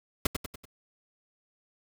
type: noise with echo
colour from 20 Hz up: pink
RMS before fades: -25 dBFS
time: 0.25-0.27 s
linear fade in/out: 5 ms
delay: 96 ms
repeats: 4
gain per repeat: -6 dB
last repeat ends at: 0.654 s
effects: none